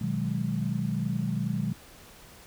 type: chord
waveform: sine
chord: G# minor seventh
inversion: first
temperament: equal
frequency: 123.47 / 155.56 / 185 / 207.7 Hz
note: B2 / D#3 / F#3 / G#3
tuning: 0 / 0 / 0 / 0 cents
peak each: -32 dBFS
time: 0.01-1.73 s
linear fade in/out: 5 ms
effects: pink hiss -51 dBFS RMS until 2.46 s